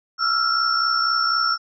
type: tone cluster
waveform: sine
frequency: 1323 / 1387 / 5430 Hz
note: E6 / F6 / F8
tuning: +6 / -12 / -50 cents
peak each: -22 dBFS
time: 0.18-1.58 s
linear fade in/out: 50 ms
effects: none